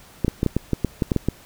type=clicks; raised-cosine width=3 ms; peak=-6 dBFS; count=11; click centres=0.247 / 0.281 / 0.431 / 0.463 / 0.566 / 0.733 / 0.847 / 1.022 / 1.118 / 1.163 / 1.286 s; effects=pink hiss -48 dBFS RMS until 1.45 s